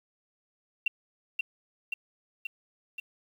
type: tone with echo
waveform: sine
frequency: 2731 Hz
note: F7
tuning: 39 cents flat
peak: -22 dBFS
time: 0.86-0.88 s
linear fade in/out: 5 ms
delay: 530 ms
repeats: 4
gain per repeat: -3 dB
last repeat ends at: 3 s
effects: 9-bit